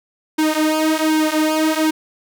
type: tone with flanger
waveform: sawtooth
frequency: 312.1 Hz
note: D#4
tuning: 5 cents sharp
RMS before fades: -17 dBFS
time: 0.38-1.91 s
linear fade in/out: 10 ms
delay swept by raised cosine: 1.5 to 5.9 ms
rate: 1.3 Hz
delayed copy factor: -0.85
effects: none